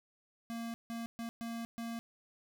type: tone bursts at uneven times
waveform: square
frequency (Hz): 231.1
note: A#3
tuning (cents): -15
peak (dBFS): -39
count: 5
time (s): 0.5-0.74 / 0.9-1.06 / 1.19-1.29 / 1.41-1.65 / 1.78-1.99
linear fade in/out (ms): 0
effects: none